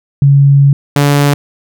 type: tone pair in turn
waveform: sine / sawtooth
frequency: 140 / 143.44 Hz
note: C#3 / D3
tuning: +18 / -40 cents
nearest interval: unison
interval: 42 cents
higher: second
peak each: -3 dBFS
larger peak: neither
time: 0.22-0.73 / 0.96-1.34 s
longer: first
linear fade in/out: 2 ms
effects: none